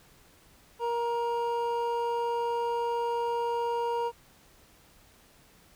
triangle tone pair together, 470.7 / 941.4 Hz, A#4 / A#5, +17 / +17 cents, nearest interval octave, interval 1200 cents, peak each -28 dBFS, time 0.79-4.12 s, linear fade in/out 50 ms, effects pink hiss -59 dBFS RMS until 5.75 s

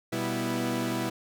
sawtooth tone cluster, 123.3 / 195.9 / 245.7 / 328.9 Hz, B2 / G3 / B3 / E4, -2 / -1 / -9 / -4 cents, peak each -31 / -31 / -29 / -28 dBFS, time 0.12-1.1 s, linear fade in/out 10 ms, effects none

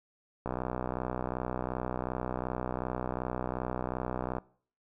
click train, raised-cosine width 1 ms, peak -19 dBFS, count 247, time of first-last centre 0.46-4.383 s, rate 62.7 Hz, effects noise-tail reverb RT60 0.5 s tail -22 dB re dry

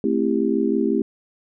sine chord, A minor seventh, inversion none, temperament just, 220 / 264 / 330 / 396 Hz, A3 / C4 / E4 / G4, 0 / +16 / +2 / +18 cents, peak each -23 dBFS, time 0.04-1.02 s, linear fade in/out 2 ms, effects none

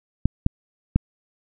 clicks, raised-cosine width 5 ms, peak -4 dBFS, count 3, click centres 0.256 / 0.464 / 0.96 s, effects none

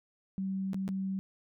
sine tone with dropouts, 191.9 Hz, G3, 37 cents flat, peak -31 dBFS, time 0.38-1.19 s, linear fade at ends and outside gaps 0 ms, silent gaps 0.733-0.744 / 0.879-0.889 s, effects none

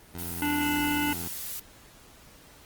15% pulse tone, 85.7 Hz, F2, 32 cents flat, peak -30 dBFS, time 0.14-1.28 s, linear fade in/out 5 ms
blue noise, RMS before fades -36 dBFS, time 0.18-1.6 s, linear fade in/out 10 ms
harmonic tone, 293.7 Hz, D4, in tune, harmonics 1 / 3 / 5 / 7 / 9 / 10, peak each -27 / -32 / -34 / -35 / -37 / -37 dBFS, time 0.42-1.13 s, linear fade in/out 2 ms
effects pink hiss -53 dBFS RMS until 2.65 s + Opus 24 kbps

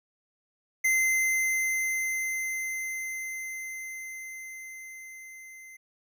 square tone with level ramp, 2071 Hz, C7, 18 cents flat, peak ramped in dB -22 to -46 dBFS, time 0.84-5.77 s, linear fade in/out 10 ms, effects none

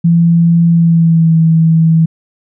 sine tone with pitch glide, 168.6 to 162.39 Hz, E3 to E3, +39 to -26 cents, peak -5 dBFS, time 0.04-2.06 s, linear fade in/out 10 ms, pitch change -65 cents, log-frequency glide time 0.7-1.36 s, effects none

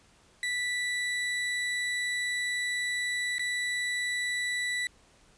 35% pulse tone with dropouts, 1968 Hz, B6, 7 cents flat, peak -27 dBFS, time 0.43-4.87 s, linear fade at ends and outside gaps 1 ms, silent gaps 3.383-3.394 s, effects pink hiss -61 dBFS RMS until 5.37 s + resampled to 22050 Hz

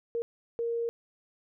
sine tone bursts at uneven times, 466.2 Hz, A#4, in tune, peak -28 dBFS, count 2, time 0.15-0.22 / 0.59-0.89 s, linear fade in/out 0 ms, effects none

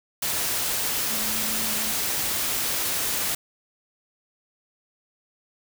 sine tone in noise, 217.3 Hz, A3, 21 cents flat, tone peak -37 dBFS, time 1.1-1.92 s, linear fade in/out 5 ms, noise white, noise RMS -26 dBFS, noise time 0.22-3.35 s, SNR -14 dB, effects none

